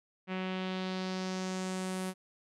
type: tone with low-pass filter sweep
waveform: sawtooth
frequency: 186.5 Hz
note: F#3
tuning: 14 cents sharp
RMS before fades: -36 dBFS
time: 0.27-2.14 s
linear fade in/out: 50 ms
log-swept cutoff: 2500 to 11000 Hz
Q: 2.1
effects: none